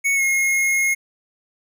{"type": "tone with pitch glide", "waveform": "square", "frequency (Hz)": [2217, 2155], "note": ["C#7", "C#7"], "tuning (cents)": [0, -49], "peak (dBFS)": -17, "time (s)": [0.04, 0.95], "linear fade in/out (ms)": 20, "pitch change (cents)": -49, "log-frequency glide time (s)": [0.15, 0.22], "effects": []}